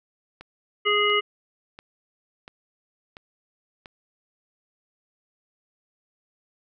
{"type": "click train", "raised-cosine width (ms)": 0.3, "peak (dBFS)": -25, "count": 6, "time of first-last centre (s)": [0.41, 3.858], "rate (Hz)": 1.45}
{"type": "harmonic tone", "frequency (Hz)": 415.2, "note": "G#4", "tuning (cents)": 0, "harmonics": [1, 3, 5, 7], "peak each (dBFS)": [-24, -24, -24, -24], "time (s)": [0.85, 1.21], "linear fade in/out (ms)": 20}
{"effects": []}